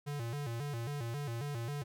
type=tone with vibrato; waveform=square; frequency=129.9 Hz; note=C3; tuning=12 cents flat; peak=-37 dBFS; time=0.06-1.84 s; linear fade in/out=20 ms; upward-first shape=square; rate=3.7 Hz; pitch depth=190 cents each way; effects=none